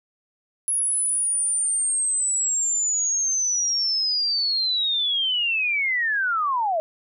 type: linear sweep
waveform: sine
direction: down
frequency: 10548 to 614 Hz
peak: -20 dBFS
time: 0.68-6.8 s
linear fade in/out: 0 ms
effects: none